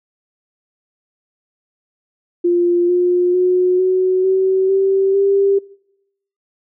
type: tone with pitch steps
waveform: sine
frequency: 349.2 / 356.5 / 364 / 371.7 / 379.5 / 387.5 / 395.6 Hz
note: F4 / F4 / F#4 / F#4 / F#4 / G4 / G4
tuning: 0 / +36 / -28 / +8 / +44 / -20 / +16 cents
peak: -11 dBFS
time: 2.44-5.59 s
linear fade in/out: 10 ms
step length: 450 ms
effects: noise-tail reverb RT60 0.8 s tail -23 dB re dry